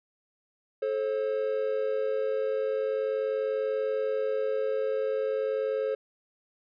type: tone pair together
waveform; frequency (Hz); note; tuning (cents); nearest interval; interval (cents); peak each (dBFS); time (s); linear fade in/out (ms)
triangle; 434.6 / 535; A4 / C5; -21 / +38; major third; 359; -27; 0.82-5.95; 5
effects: resampled to 11025 Hz